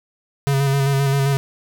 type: tone with vibrato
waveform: square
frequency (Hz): 138.1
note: C#3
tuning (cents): -6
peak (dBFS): -16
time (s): 0.47-1.37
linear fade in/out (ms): 0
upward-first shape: square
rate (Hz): 7.6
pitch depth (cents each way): 24
effects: none